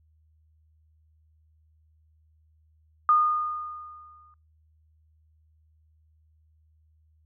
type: tone with exponential decay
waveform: sine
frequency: 1224 Hz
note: D#6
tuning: 29 cents flat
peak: -15 dBFS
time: 3.09-4.34 s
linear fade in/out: 1 ms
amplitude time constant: 270 ms
effects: noise-tail reverb RT60 0.3 s tail -26 dB re dry + added 78 Hz sine -60 dBFS peak until 7.25 s